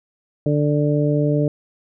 harmonic tone, 147.4 Hz, D3, 7 cents sharp, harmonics 1 / 2 / 3 / 4, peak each -18 / -21 / -23 / -24 dBFS, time 0.46-1.48 s, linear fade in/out 2 ms, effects none

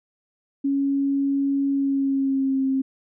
sine tone with pitch glide, 277.2 to 266.8 Hz, C#4 to C4, 0 to +34 cents, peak -19 dBFS, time 0.64-2.82 s, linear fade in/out 10 ms, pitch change -66 cents, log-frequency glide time 1.71-2.65 s, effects none

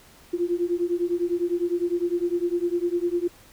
sine beating tone pair, 343.7 / 353.6 Hz, F4 / F4, -28 / +22 cents, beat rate 9.9 Hz, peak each -25 / -25 dBFS, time 0.33-3.28 s, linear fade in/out 10 ms, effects pink hiss -52 dBFS RMS until 3.52 s

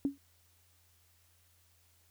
sine tone with exponential decay, 279 Hz, C#4, 11 cents sharp, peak -24 dBFS, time 0.05-0.18 s, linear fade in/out 1 ms, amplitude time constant 27 ms, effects added 86 Hz sine -69 dBFS peak until 2.1 s + white hiss -69 dBFS RMS until 2.1 s

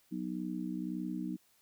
sine chord, B major, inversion second, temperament just, 185.21 / 246.9 / 308.7 Hz, F#3 / B3 / D#4, +2 / 0 / -14 cents, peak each -39 / -40 / -39 dBFS, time 0.11-1.37 s, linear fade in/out 20 ms, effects white hiss -69 dBFS RMS until 1.61 s

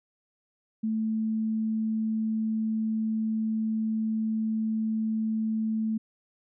sine tone, 220 Hz, A3, in tune, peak -25 dBFS, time 0.83-5.98 s, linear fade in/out 10 ms, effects none

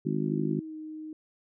harmonic tone, 51.91 Hz, G#1, in tune, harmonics 3 / 4 / 5 / 6 / 7, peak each -31 / -32 / -33 / -34 / -34 dBFS, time 0.05-0.6 s, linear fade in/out 10 ms
sine tone with pitch glide, 328.8 to 311.1 Hz, E4 to D#4, -4 to 0 cents, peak -37 dBFS, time 0.29-1.13 s, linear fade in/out 2 ms, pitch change -96 cents, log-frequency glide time 0.43-0.76 s
effects none

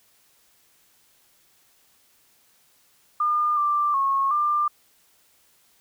sine tone with pitch steps, 1208 / 1180 / 1093 / 1192 Hz, D6 / D6 / C#6 / D6, +48 / +8 / -25 / +25 cents, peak -19 dBFS, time 3.2-4.68 s, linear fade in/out 5 ms, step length 370 ms, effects white hiss -61 dBFS RMS until 5.8 s

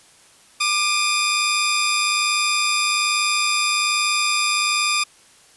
15% pulse tone pair together, 1190.4 / 2482 Hz, D6 / D#7, +23 / -5 cents, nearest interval octave + minor second, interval 1272 cents, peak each -14 dBFS, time 0.6-5.04 s, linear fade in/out 10 ms, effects white hiss -51 dBFS RMS until 5.56 s + resampled to 24000 Hz

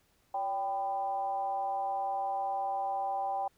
sine tone with frequency modulation, 784 Hz, G5, in tune, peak -30 dBFS, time 0.34-3.48 s, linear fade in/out 5 ms, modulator 214 Hz, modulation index 0.59, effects pink hiss -70 dBFS RMS until 3.57 s

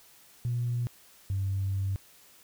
sine tone pair in turn, 120.6 / 97.08 Hz, B2 / G2, -41 / -16 cents, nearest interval major third, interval 375 cents, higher first, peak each -26 dBFS, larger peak neither, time 0.45-0.87 / 1.3-1.96 s, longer second, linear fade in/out 0 ms, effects tanh soft clip ceiling -22 dBFS + white hiss -57 dBFS RMS until 2.43 s

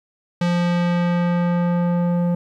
square tone with low-pass filter sweep, 174.5 Hz, F3, 1 cent flat, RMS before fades -19 dBFS, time 0.41-2.35 s, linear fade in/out 5 ms, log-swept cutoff 5000 to 660 Hz, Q 0.77, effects 10-bit

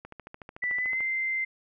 click train, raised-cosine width 0.5 ms, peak -27 dBFS, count 14, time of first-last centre 0.05-1.006 s, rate 13.6 Hz
sine tone with pitch glide, 1975.5 to 2081 Hz, B6 to C7, 0 to -10 cents, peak -26 dBFS, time 0.62-1.45 s, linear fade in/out 10 ms, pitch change +90 cents, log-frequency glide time 0.76-1 s
effects none

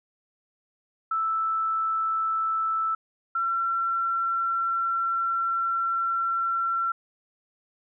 sine tone pair in turn, 1318.5 / 1355.6 Hz, E6 / E6, 0 / +48 cents, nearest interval unison, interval 48 cents, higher second, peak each -23 dBFS, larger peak neither, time 1.11-2.95 / 3.35-6.92 s, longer second, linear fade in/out 5 ms, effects none

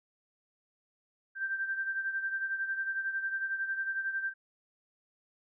sine beating tone pair, 1568 / 1579 Hz, G6 / G6, 0 / +12 cents, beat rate 11 Hz, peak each -32 / -39 dBFS, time 1.35-4.34 s, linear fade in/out 50 ms, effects none

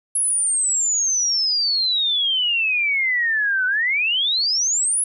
sine exponential two-way sweep, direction down then up, 10690 to 1480 to 10690 Hz, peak -17 dBFS, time 0.15-5.04 s, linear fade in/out 5 ms, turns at 3.66 s, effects none

